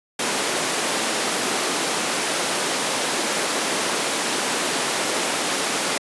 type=high-pass noise; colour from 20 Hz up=pink; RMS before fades=-23 dBFS; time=0.19-5.98 s; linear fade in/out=5 ms; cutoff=290 Hz; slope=12 dB/octave; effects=high-pass 150 Hz 12 dB/octave + resampled to 24000 Hz